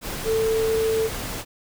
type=tone in noise; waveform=sine; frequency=444.6 Hz; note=A4; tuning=18 cents sharp; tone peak=-19 dBFS; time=0.24-1.1 s; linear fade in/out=50 ms; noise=pink; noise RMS=-31 dBFS; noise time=0.01-1.45 s; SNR=+9 dB; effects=none